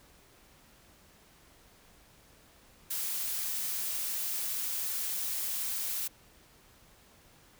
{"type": "noise", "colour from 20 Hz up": "blue", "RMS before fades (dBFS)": -34, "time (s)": [2.9, 6.08], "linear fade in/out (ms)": 10, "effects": ["pink hiss -60 dBFS RMS until 7.59 s"]}